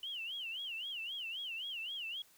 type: tone with vibrato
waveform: sine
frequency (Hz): 2960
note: F#7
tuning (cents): 0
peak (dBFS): -39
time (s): 0.03-2.22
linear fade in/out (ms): 2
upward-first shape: sine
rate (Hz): 3.8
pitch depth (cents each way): 200
effects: white hiss -65 dBFS RMS until 2.37 s